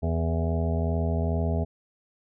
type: harmonic tone with a mistuned harmonic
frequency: 82.41 Hz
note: E2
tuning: in tune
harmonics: 1 / 2 / 3 / 5 / 6 / 7 / 8 / 9 / 10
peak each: -25 / -30 / -33 / -35 / -40 / -41 / -34 / -45 / -44 dBFS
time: 0.02-1.65 s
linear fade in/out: 20 ms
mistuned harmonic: 6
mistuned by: -30 cents
effects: none